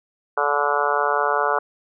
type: harmonic tone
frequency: 145 Hz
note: D3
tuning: 22 cents flat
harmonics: 3 / 4 / 5 / 6 / 7 / 8 / 9 / 10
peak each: -26 / -26 / -26 / -26 / -26 / -26 / -26 / -26 dBFS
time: 0.37-1.59 s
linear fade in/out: 5 ms
effects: none